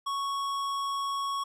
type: tone with tanh clipping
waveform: sine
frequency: 1108.7 Hz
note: C#6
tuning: in tune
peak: -31 dBFS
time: 0.06-1.44 s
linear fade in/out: 10 ms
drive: 16 dB
effects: none